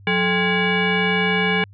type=tone with frequency modulation; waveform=sine; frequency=1046.5 Hz; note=C6; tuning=in tune; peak=-16 dBFS; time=0.07-1.64 s; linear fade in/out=2 ms; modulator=614 Hz; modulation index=2.8; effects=added 99 Hz sine -42 dBFS peak until 1.73 s